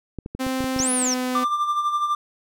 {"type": "clicks", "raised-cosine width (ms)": 3, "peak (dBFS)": -18, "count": 8, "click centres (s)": [0.187, 0.261, 0.35, 0.466, 0.606, 0.642, 0.763, 0.801]}
{"type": "tone with pitch glide", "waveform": "sawtooth", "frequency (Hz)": [260.9, 253], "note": ["C4", "B3"], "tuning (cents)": [-5, 42], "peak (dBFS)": -19, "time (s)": [0.39, 1.45], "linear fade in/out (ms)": 20, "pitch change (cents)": -53, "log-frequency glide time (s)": [0.84, 0.91]}
{"type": "linear two-way sweep", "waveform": "sine", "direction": "up then down", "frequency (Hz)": [5274, 10380, 5274], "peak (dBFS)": -21, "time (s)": [0.79, 1.14], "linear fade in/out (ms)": 0, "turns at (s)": 0.92}
{"type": "tone with tremolo", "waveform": "triangle", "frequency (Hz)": 1187, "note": "D6", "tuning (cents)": 18, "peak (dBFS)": -16, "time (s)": [1.35, 2.15], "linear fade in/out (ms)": 2, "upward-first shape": "sine", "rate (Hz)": 12, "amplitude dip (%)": 55}
{"effects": []}